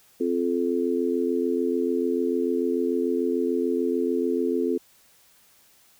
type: harmonic tone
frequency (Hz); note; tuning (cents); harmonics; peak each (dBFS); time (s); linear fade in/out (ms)
86.8; F2; -10; 3 / 4 / 5; -26 / -26 / -26; 0.2-4.78; 10
effects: white hiss -58 dBFS RMS until 5.99 s